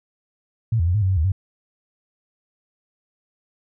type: tone with pitch steps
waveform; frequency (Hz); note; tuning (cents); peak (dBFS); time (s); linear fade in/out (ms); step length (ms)
sine; 113.7 / 83.7 / 88.4 / 106.2 / 94.2 / 95 / 77.5 / 95.7; A#2 / E2 / F2 / G#2 / F#2 / F#2 / D#2 / G2; -43 / +27 / +22 / +39 / +32 / +46 / -6 / -41; -16; 0.72-1.32; 5; 75
effects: none